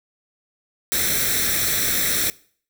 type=noise with comb filter; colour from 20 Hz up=white; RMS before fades=-21 dBFS; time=0.92-2.3 s; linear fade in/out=0 ms; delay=0.52 ms; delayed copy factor=+0.75; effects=noise-tail reverb RT60 0.5 s tail -22 dB re dry